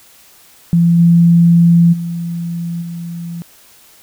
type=tone with level steps; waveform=sine; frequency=170 Hz; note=F3; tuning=46 cents flat; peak=-7 / -5 / -18 / -22 dBFS; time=0.73-3.42 s; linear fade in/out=0 ms; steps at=0.98 / 1.92 / 2.81 s; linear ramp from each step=20 ms; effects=white hiss -45 dBFS RMS until 4.02 s